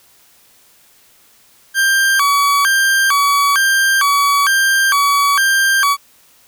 40% pulse tone with vibrato, 1341 Hz, E6, 29 cents sharp, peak -10 dBFS, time 1.74-5.97 s, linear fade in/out 50 ms, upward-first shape square, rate 1.1 Hz, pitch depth 290 cents each way, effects white hiss -50 dBFS RMS until 6.47 s

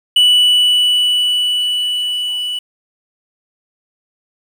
triangle tone with level ramp, 2960 Hz, F#7, in tune, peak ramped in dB -5 to -17 dBFS, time 0.16-2.59 s, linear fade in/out 5 ms, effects 7-bit

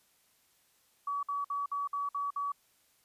sine tone bursts, 1138 Hz, C#6, 45 cents sharp, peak -31 dBFS, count 7, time 1.07-2.52 s, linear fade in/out 5 ms, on 160 ms, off 55 ms, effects white hiss -69 dBFS RMS until 3.04 s + resampled to 32000 Hz

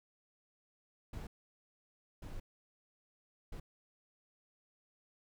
brown noise bursts at uneven times, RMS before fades -44 dBFS, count 3, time 1.13-1.27 / 2.22-2.4 / 3.52-3.6 s, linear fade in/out 5 ms, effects none

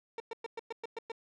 30% pulse tone bursts, 456.6 Hz, A#4, 36 cents flat, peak -34 dBFS, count 8, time 0.18-1.118 s, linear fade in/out 2 ms, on 21 ms, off 110 ms, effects low-pass 4000 Hz 12 dB/octave

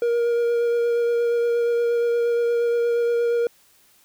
triangle tone with vibrato, 471.9 Hz, A#4, 21 cents sharp, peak -16 dBFS, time 0.02-3.47 s, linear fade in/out 2 ms, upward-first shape sine, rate 8.5 Hz, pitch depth 12 cents each way, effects white hiss -57 dBFS RMS until 4.04 s

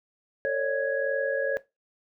sine tone cluster, 452.4 / 550 / 592 / 1664 Hz, A4 / C#5 / D5 / G#6, +48 / -14 / +14 / +3 cents, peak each -31 / -26 / -35 / -30 dBFS, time 0.45-1.57 s, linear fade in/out 0 ms, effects noise-tail reverb RT60 0.2 s tail -17 dB re dry

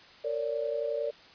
sine tone cluster, 458.7 / 552 / 583 Hz, A#4 / C#5 / D5, -28 / -7 / -13 cents, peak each -33 / -38 / -31 dBFS, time 0.24-1.11 s, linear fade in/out 10 ms, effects white hiss -53 dBFS RMS until 1.34 s + resampled to 11025 Hz

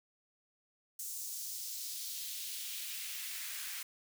white noise with high-pass filter sweep, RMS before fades -42 dBFS, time 0.99-3.83 s, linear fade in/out 5 ms, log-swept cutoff 7100 to 1600 Hz, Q 1.4, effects none

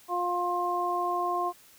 harmonic tone, 353.4 Hz, F4, 21 cents sharp, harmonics 1 / 2 / 3, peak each -33 / -30 / -29 dBFS, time 0.08-1.53 s, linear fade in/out 50 ms, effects white hiss -56 dBFS RMS until 1.78 s

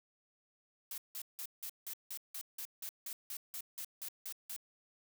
blue noise bursts, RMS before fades -43 dBFS, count 16, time 0.91-4.564 s, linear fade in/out 2 ms, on 69 ms, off 170 ms, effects none

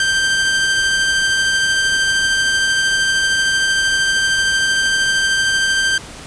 sawtooth tone with tremolo, 1569 Hz, G6, 1 cent sharp, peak -9 dBFS, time 0-5.98 s, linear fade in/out 2 ms, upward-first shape triangle, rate 13 Hz, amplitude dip 25%, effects pink hiss -34 dBFS RMS until 6.26 s + resampled to 22050 Hz

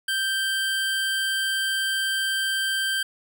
25% pulse tone, 1568 Hz, G6, in tune, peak -19 dBFS, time 0.08-3.03 s, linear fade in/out 5 ms, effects none

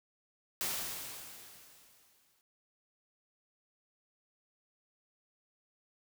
white noise with exponential decay, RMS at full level -34 dBFS, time 0.61-2.41 s, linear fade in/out 0 ms, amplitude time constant 390 ms, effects none

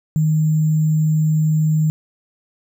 sine tone with sample-and-hold, 155.56 Hz, D#3, in tune, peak -13 dBFS, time 0.16-1.9 s, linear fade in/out 0 ms, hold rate 7350 Hz, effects none

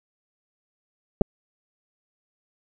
clicks, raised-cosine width 2 ms, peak -6 dBFS, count 2, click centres 1.212 / 1.217 s, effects none

